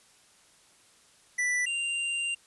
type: tone pair in turn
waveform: square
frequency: 1975.5 / 2783 Hz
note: B6 / F7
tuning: 0 / -7 cents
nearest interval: tritone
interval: 593 cents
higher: second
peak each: -26 / -29 dBFS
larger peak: first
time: 1.38-1.66 / 1.66-2.35 s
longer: second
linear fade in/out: 10 ms
effects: white hiss -60 dBFS RMS until 2.46 s + resampled to 24000 Hz